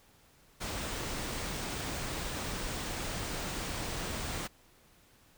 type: band-stop noise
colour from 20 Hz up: pink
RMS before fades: -37 dBFS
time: 0.6-4.48 s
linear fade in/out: 20 ms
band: 10000 to 14000 Hz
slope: 96 dB/octave
effects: pink hiss -63 dBFS RMS until 5.37 s